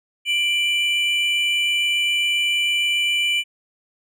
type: tone pair together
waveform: triangle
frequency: 2357 / 2975 Hz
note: D7 / F#7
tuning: +6 / +9 cents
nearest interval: major third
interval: 403 cents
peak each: -19 dBFS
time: 0.25-3.44 s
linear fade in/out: 50 ms
effects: none